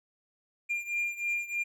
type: beating tone pair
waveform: triangle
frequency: 2397 / 2400.2 Hz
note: D7 / D7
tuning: +35 / +37 cents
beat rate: 3.2 Hz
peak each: -30 / -33 dBFS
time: 0.69-1.64 s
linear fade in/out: 20 ms
effects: none